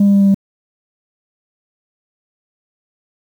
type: tone with pitch steps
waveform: sine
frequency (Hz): 201.4 / 200.1 / 198.86 / 197.6 / 196.35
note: G3 / G3 / G3 / G3 / G3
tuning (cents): +47 / +36 / +25 / +14 / +3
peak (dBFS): -5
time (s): 0-0.345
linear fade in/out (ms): 5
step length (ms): 69
effects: tanh soft clip ceiling -6 dBFS + 7-bit